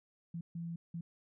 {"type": "tone bursts at uneven times", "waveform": "sine", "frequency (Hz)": 168.4, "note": "E3", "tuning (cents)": 37, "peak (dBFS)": -38, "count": 3, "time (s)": [[0.34, 0.41], [0.55, 0.76], [0.94, 1.01]], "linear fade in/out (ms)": 5, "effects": []}